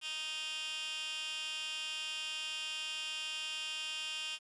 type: tone with high-pass filter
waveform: 15% pulse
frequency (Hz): 311.1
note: D#4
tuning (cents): 0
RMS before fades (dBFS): -40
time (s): 0.01-4.39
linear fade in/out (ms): 50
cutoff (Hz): 2700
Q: 3
effects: resampled to 22050 Hz + 10-bit